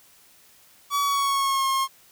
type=tone with pitch glide; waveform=45% pulse; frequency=1138 to 1074.1 Hz; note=C#6 to C6; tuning=+45 to +45 cents; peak=-21 dBFS; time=0.9-1.88 s; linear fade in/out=50 ms; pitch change=-100 cents; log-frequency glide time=1-1.67 s; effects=white hiss -55 dBFS RMS until 2.11 s